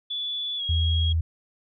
sine tone with pitch glide, 3446 to 3290 Hz, A7 to G#7, -37 to -17 cents, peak -27 dBFS, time 0.1-1.13 s, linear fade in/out 10 ms, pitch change -80 cents, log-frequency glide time 0.57-0.62 s
sine tone, 81.7 Hz, E2, 15 cents flat, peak -20 dBFS, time 0.69-1.21 s, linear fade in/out 5 ms
effects none

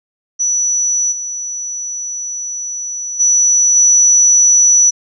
sine tone with level steps, 5920 Hz, F#8, in tune, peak -12 / -20 / -8 / -6 dBFS, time 0.39-4.91 s, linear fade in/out 20 ms, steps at 1.11 / 3.19 / 3.75 s, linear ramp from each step 20 ms, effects none

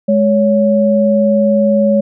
sine tone pair together, 209.5 / 560 Hz, G#3 / C#5, +15 / +18 cents, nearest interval octave + perfect fourth, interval 1703 cents, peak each -11 dBFS, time 0.08-2.01 s, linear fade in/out 10 ms, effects none

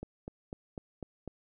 click train, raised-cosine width 2 ms, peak -26 dBFS, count 6, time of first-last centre 0.03-1.277 s, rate 4.01 Hz, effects none

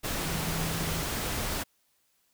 sine tone in noise, 163.1 Hz, E3, 18 cents flat, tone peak -34 dBFS, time 0.25-1.02 s, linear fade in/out 20 ms, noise pink, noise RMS -32 dBFS, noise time 0.03-1.64 s, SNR -5 dB, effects white hiss -71 dBFS RMS until 2.33 s

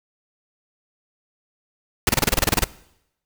pink noise bursts, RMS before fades -17 dBFS, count 12, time 2.07-2.642 s, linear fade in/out 2 ms, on 22 ms, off 28 ms, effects noise-tail reverb RT60 0.8 s tail -20 dB re dry

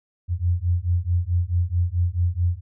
sine beating tone pair, 85.7 / 90.3 Hz, F2 / F#2, -32 / -42 cents, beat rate 4.6 Hz, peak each -22 / -22 dBFS, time 0.28-2.61 s, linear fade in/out 50 ms, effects none

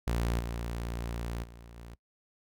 sawtooth tone with level steps, 58.2 Hz, A#1, 2 cents flat, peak -24 / -30 / -44 / -41 dBFS, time 0.07-1.95 s, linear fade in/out 5 ms, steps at 0.39 / 1.43 / 1.76 s, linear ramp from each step 10 ms, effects noise-tail reverb RT60 0.1 s tail -21 dB re dry

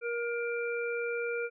harmonic tone, 472.1 Hz, A#4, 22 cents sharp, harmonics 1 / 3 / 5, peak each -32 / -37 / -39 dBFS, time 0.01-1.5 s, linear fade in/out 50 ms, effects none

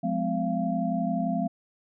sine tone cluster, 178.8 / 210.3 / 256.3 / 686 Hz, F3 / G#3 / C4 / F5, +41 / +22 / -36 / -31 cents, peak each -30 dBFS, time 0.03-1.48 s, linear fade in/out 10 ms, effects none

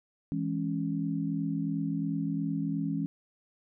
sine chord, C# minor, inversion first, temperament equal with one note detuned, 164.81 / 207.7 / 275.9 Hz, E3 / G#3 / C#4, 0 / 0 / -8 cents, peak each -32 / -35 / -32 dBFS, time 0.32-3.06 s, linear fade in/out 0 ms, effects none

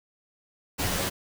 pink noise with comb filter, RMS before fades -28 dBFS, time 0.78-1.1 s, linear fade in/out 20 ms, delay 11 ms, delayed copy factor +0.85, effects none

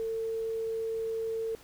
sine tone, 450 Hz, A4, 39 cents sharp, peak -30 dBFS, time 0-1.55 s, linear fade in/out 0 ms, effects pink hiss -55 dBFS RMS until 1.63 s

